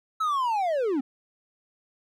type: linear sweep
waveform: triangle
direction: down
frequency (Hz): 1318.5 to 246.9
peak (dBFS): -21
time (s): 0.2-1.01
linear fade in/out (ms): 10
effects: none